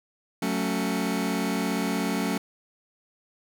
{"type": "chord", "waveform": "sawtooth", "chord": "F# minor", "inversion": "none", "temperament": "just", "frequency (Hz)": [185, 222, 277.5], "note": ["F#3", "A3", "C#4"], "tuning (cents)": [0, 16, 2], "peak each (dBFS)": -25, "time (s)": [0.42, 2.38], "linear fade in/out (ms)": 5, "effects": []}